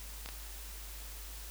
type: clicks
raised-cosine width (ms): 0.2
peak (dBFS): -24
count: 2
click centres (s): 0.26 / 0.289
effects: added 51 Hz sine -45 dBFS peak until 1.5 s + white hiss -49 dBFS RMS until 1.5 s